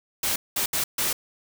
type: noise bursts at uneven times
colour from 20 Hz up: white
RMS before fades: -25 dBFS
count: 4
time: 0.23-0.36 / 0.56-0.66 / 0.73-0.84 / 0.98-1.13 s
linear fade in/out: 5 ms
effects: none